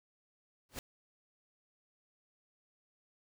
pink noise with exponential growth, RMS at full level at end -37 dBFS, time 0.69-0.79 s, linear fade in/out 1 ms, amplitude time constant 21 ms, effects none

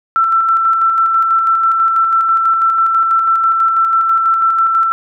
sine tone with tremolo, 1338 Hz, E6, 25 cents sharp, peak -8 dBFS, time 0.16-4.92 s, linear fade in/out 0 ms, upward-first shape square, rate 6.1 Hz, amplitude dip 30%, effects none

